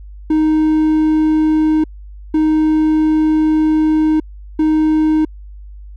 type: tone bursts at uneven times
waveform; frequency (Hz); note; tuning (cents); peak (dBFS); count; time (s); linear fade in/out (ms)
triangle; 311.1; D#4; 0; -8; 3; 0.3-1.84 / 2.34-4.2 / 4.59-5.25; 5
effects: added 50 Hz sine -31 dBFS peak until 5.96 s